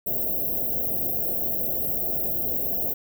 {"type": "band-stop noise", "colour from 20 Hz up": "white", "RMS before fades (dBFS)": -26, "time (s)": [0.06, 2.94], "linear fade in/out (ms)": 10, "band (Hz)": [730, 13000], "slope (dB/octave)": 96, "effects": []}